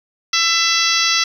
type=harmonic tone; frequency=668 Hz; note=E5; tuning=23 cents sharp; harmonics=2 / 3 / 4 / 5 / 6 / 7 / 8 / 9; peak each=-22 / -22 / -22 / -22 / -22 / -22 / -22 / -22 dBFS; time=0.33-1.24 s; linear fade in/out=5 ms; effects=7-bit